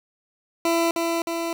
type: tone with echo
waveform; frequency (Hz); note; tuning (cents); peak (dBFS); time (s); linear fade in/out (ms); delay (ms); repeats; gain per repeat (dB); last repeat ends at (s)
20% pulse; 334.8; E4; +27; -14; 0.65-0.91; 2; 310; 2; -3; 1.53
effects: 9-bit